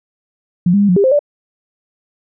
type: tone with pitch steps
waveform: sine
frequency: 176.1 / 201.9 / 203 / 179.2 / 400.1 / 523 / 583 Hz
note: F3 / G#3 / G#3 / F3 / G4 / C5 / D5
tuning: +15 / -49 / -39 / +45 / +35 / -1 / -13 cents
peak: -8 dBFS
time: 0.66-1.192 s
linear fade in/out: 5 ms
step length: 76 ms
effects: none